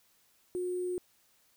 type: tone with sample-and-hold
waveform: sine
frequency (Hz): 360.5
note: F#4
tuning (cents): -45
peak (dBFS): -31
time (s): 0.55-0.98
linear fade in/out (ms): 0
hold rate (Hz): 8820
effects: white hiss -68 dBFS RMS until 1.56 s